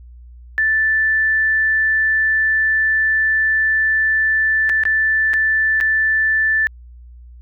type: tone with dropouts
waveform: sine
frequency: 1760 Hz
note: A6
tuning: in tune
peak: -13 dBFS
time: 0.58-6.67 s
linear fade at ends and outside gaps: 0 ms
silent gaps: 4.693-4.697 / 4.836-4.853 / 5.334-5.339 / 5.803-5.81 s
effects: added 60 Hz sine -37 dBFS peak until 7.41 s